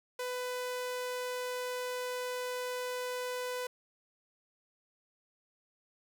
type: tone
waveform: sawtooth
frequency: 499 Hz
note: B4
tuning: 18 cents sharp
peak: -31 dBFS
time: 0.19-3.67 s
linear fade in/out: 5 ms
effects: none